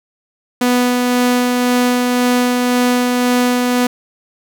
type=tone with tremolo; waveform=sawtooth; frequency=246.9 Hz; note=B3; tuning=in tune; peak=-7 dBFS; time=0.61-3.87 s; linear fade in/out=5 ms; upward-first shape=sine; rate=1.9 Hz; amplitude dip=25%; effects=none